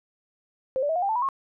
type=tone with pitch steps; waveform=sine; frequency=523.3 / 580.6 / 644.3 / 714.8 / 793.2 / 880.1 / 976.5 / 1083.5 Hz; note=C5 / D5 / E5 / F5 / G5 / A5 / B5 / C#6; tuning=0 / -20 / -40 / +40 / +20 / 0 / -20 / -40 cents; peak=-22 dBFS; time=0.76-1.288 s; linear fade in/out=0 ms; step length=66 ms; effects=none